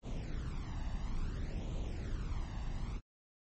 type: noise with flanger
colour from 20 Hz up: brown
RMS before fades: -38 dBFS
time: 0.02-3.01 s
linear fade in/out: 50 ms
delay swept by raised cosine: 0.29 to 1.09 ms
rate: 0.58 Hz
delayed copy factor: +0.6
effects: MP3 32 kbps